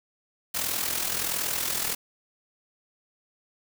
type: noise with amplitude modulation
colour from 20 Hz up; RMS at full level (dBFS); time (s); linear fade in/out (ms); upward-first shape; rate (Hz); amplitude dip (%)
white; -26; 0.54-1.95; 10; sine; 41.4; 60
effects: none